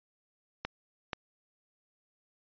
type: clicks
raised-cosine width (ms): 0.3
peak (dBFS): -17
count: 2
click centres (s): 0.65 / 1.132
effects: resampled to 11025 Hz